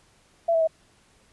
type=tone with pitch steps; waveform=sine; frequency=671 / 653 / 642 Hz; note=E5 / E5 / E5; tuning=+31 / -17 / -46 cents; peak=-18 dBFS; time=0.48-0.675 s; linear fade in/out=10 ms; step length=65 ms; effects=pink hiss -60 dBFS RMS until 1.32 s + resampled to 24000 Hz